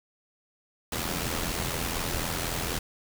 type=noise with amplitude modulation; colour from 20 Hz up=pink; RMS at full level=-28 dBFS; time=0.92-2.79 s; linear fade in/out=5 ms; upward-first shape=sine; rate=84.1 Hz; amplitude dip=60%; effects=none